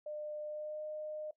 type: tone with pitch glide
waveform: sine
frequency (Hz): 602 to 611.5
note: D5 to D#5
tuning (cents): +43 to -30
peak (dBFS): -39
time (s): 0.06-1.31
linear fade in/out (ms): 5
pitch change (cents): +27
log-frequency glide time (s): 0.45-0.83
effects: noise-tail reverb RT60 0.1 s tail -18 dB re dry